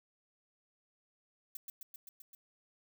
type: noise with echo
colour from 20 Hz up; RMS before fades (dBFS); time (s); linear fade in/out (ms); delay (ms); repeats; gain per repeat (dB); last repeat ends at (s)
violet; -43; 1.55-1.57; 2; 130; 6; -2; 2.35
effects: none